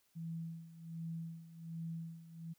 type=tone with tremolo; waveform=sine; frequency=164.81 Hz; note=E3; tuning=in tune; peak=-39 dBFS; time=0.15-2.54 s; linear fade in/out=20 ms; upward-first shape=sine; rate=1.3 Hz; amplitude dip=80%; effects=white hiss -75 dBFS RMS until 2.58 s